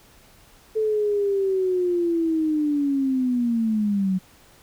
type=linear sweep; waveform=sine; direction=down; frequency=439.6 to 183.6 Hz; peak=-19 dBFS; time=0.75-4.19 s; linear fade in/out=20 ms; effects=pink hiss -53 dBFS RMS until 4.62 s